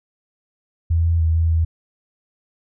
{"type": "tone with pitch steps", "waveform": "sine", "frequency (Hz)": [82.9, 83.6, 80.9, 82.2, 81.6], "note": ["E2", "E2", "E2", "E2", "E2"], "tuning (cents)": [10, 25, -32, -4, -17], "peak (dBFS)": -14, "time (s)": [0.9, 1.65], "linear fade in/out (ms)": 10, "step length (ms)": 150, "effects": []}